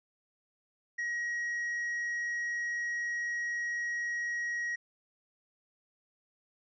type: tone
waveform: triangle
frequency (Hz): 1898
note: A#6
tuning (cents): +31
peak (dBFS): -30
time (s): 0.98-4.76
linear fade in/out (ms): 10
effects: resampled to 16000 Hz

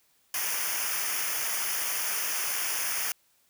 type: noise with comb filter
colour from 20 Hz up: white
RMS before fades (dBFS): -30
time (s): 0.34-3.12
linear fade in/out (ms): 2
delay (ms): 0.25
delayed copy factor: -0.85
effects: white hiss -67 dBFS RMS until 3.49 s

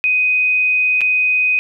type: tone with dropouts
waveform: sine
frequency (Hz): 2502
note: D#7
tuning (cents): +9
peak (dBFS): -12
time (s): 0.04-1.59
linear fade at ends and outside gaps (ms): 0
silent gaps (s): 1.008-1.015
effects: none

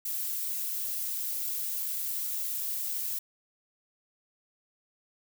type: noise with flanger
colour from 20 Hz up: violet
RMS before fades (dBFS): -33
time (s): 0.05-3.19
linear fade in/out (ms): 5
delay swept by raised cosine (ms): 1.6 to 4.6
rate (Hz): 2.1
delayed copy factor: -0.55
effects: none

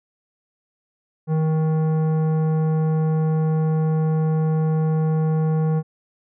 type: tone with tanh clipping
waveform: sine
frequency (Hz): 157.6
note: D#3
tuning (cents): +23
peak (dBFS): -19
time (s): 1.27-5.83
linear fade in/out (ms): 50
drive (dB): 13
effects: none

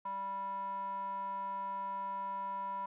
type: tone with band-pass filter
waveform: square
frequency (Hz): 196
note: G3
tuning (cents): 0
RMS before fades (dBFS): -39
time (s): 0.05-2.86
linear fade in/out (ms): 5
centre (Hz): 1000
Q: 9.3
effects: resampled to 8000 Hz

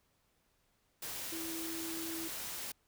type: tone in noise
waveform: sine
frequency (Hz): 328.1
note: E4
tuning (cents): -8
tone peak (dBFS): -41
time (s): 1.32-2.28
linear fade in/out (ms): 5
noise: white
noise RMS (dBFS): -42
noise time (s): 1.02-2.72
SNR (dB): -2
effects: pink hiss -75 dBFS RMS until 2.87 s

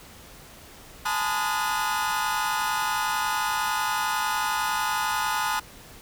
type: tone cluster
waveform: 40% pulse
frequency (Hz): 843 / 894 / 1016 / 1240 / 1449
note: G#5 / A5 / B5 / D#6 / F#6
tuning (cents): +26 / +27 / +49 / -6 / -37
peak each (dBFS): -30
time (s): 1.05-5.6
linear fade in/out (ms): 10
effects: pink hiss -47 dBFS RMS until 6.01 s

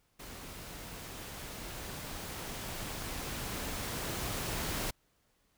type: noise with level ramp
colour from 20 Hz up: pink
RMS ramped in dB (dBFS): -47 to -35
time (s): 0.19-4.91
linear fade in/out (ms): 10
effects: pink hiss -73 dBFS RMS until 5.57 s

